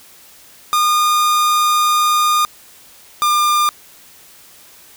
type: tone pair in turn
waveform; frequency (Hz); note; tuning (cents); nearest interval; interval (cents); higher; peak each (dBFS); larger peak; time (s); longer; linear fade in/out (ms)
45% pulse; 1218 / 1201.9; D#6 / D6; -37 / +40; unison; 23; first; -12 / -12; neither; 0.73-2.45 / 3.22-3.69; first; 0
effects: white hiss -44 dBFS RMS until 4.96 s